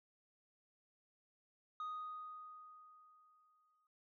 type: tone with exponential decay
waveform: sine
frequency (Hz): 1244.5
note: D#6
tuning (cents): 0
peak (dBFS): -38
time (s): 1.8-3.87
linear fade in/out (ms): 2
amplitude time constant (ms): 450
effects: noise-tail reverb RT60 0.1 s tail -21 dB re dry + tanh soft clip ceiling -40 dBFS